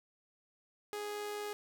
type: tone with amplitude modulation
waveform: sawtooth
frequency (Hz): 415.3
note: G#4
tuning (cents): 0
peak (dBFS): -33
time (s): 0.93-1.53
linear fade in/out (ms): 0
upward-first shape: sine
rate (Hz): 105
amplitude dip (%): 30
effects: none